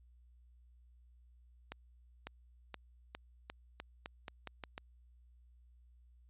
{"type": "accelerating click train", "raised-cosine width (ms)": 0.3, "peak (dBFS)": -27, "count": 11, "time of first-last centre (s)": [1.72, 4.779], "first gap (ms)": 550, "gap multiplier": 0.86, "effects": ["added 60 Hz sine -60 dBFS peak until 6.29 s", "resampled to 8000 Hz"]}